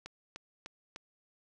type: click train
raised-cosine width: 0.2 ms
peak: -26 dBFS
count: 4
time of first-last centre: 0.06-0.961 s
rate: 3.33 Hz
effects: none